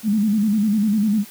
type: tone with vibrato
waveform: sine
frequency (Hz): 211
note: G#3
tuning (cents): +28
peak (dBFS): -15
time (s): 0.03-1.25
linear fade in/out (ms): 50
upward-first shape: square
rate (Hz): 10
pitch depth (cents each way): 77
effects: white hiss -42 dBFS RMS until 1.3 s